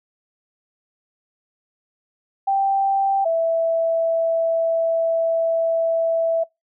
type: tone pair in turn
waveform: sine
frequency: 784 / 659.3 Hz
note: G5 / E5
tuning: 0 / 0 cents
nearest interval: minor third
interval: 300 cents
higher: first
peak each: -16 dBFS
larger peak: neither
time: 2.47-3.25 / 3.25-6.44 s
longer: second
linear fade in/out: 10 ms
effects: noise-tail reverb RT60 0.2 s tail -25 dB re dry